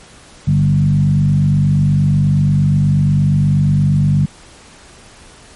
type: tone with frequency modulation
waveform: sine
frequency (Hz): 146.83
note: D3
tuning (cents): 0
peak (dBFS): -9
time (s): 0.47-4.26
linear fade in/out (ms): 10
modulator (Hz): 48.4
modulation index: 0.94
effects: pink hiss -41 dBFS RMS until 5.55 s + MP3 48 kbps